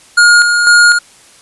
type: tone with tremolo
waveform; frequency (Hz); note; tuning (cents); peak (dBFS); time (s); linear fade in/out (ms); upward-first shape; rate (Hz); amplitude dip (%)
square; 1427; F6; +37; -4; 0.17-0.99; 10; square; 2; 45
effects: white hiss -42 dBFS RMS until 1.41 s + resampled to 24000 Hz